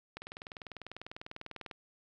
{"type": "click train", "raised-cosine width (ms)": 0.3, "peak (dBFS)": -27, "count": 32, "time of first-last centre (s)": [0.17, 1.712], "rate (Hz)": 20.1, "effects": []}